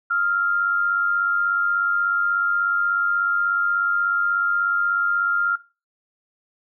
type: tone pair together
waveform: sine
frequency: 1300 / 1396.5 Hz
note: E6 / F6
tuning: -24 / -1 cents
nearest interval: minor second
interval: 123 cents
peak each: -28 / -19 dBFS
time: 0.1-5.56 s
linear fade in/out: 10 ms
effects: noise-tail reverb RT60 0.3 s tail -17 dB re dry